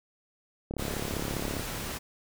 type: click train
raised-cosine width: 2 ms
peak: -20 dBFS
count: 32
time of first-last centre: 0.71-1.596 s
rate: 35 Hz
type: noise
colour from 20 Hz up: pink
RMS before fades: -36 dBFS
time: 0.78-1.99 s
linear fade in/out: 20 ms
effects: none